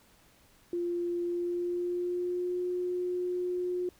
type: tone with pitch glide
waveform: sine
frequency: 347.7 to 359.1 Hz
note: F4 to F4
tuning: -8 to +48 cents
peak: -29 dBFS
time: 0.73-3.89 s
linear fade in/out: 2 ms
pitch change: +56 cents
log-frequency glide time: 1.22-2.62 s
effects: pink hiss -62 dBFS RMS until 3.99 s